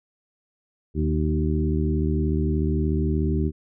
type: harmonic tone with a mistuned harmonic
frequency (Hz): 76.8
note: D#2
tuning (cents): -22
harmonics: 1 / 2 / 3 / 4 / 5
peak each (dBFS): -23 / -26 / -28 / -29 / -30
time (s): 0.94-3.52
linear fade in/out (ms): 50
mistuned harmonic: 4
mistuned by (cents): +20
effects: none